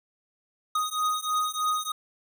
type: beating tone pair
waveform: square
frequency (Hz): 1244.5 / 1247.7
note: D#6 / D#6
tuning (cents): 0 / +4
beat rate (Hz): 3.2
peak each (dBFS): -29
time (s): 0.75-1.92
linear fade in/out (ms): 5
effects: none